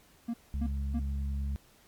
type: tone bursts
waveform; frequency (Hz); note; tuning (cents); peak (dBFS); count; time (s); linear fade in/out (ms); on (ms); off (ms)
triangle; 233.5; A#3; +3; -28; 3; 0.28-0.997; 10; 59; 270
type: harmonic tone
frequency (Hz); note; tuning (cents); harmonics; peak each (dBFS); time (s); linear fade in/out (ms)
69.3; C#2; 0; 1 / 2 / 3; -30 / -44 / -43; 0.54-1.56; 0
effects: pink hiss -61 dBFS RMS until 1.87 s + MP3 96 kbps